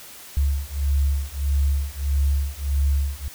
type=beating tone pair; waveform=sine; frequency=69.3 / 70.9 Hz; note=C#2 / C#2; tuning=0 / +40 cents; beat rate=1.6 Hz; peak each=-22 / -22 dBFS; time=0.37-3.28 s; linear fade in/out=0 ms; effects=white hiss -42 dBFS RMS until 3.34 s